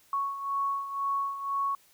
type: beating tone pair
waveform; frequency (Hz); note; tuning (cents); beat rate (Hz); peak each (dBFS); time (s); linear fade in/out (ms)
sine; 1108.7 / 1110.7; C#6 / C#6; 0 / +3; 2; -29 / -35; 0.13-1.75; 2
effects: white hiss -62 dBFS RMS until 1.93 s